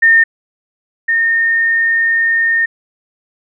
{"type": "tone pair in turn", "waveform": "sine", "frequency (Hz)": [1821, 1830], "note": ["A#6", "A#6"], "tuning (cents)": [-41, -32], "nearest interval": "unison", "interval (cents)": 9, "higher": "second", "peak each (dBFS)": [-5, -10], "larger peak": "first", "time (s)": [[0.02, 0.24], [1.08, 2.66]], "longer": "second", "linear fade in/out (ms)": 10, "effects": []}